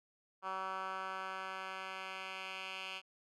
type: tone with band-pass filter sweep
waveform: 10% pulse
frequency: 189.6 Hz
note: F#3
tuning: 43 cents sharp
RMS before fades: -43 dBFS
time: 0.42-3.02 s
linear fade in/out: 50 ms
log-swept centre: 1200 to 2700 Hz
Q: 2.4
effects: none